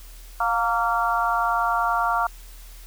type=harmonic tone with a mistuned harmonic; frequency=230.4 Hz; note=A#3; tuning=20 cents flat; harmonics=3 / 4 / 5 / 6; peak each=-25 / -25 / -25 / -25 dBFS; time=0.4-2.27 s; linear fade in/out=5 ms; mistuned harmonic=3; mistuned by=+33 cents; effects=added 40 Hz sine -40 dBFS peak until 2.86 s + white hiss -49 dBFS RMS until 2.86 s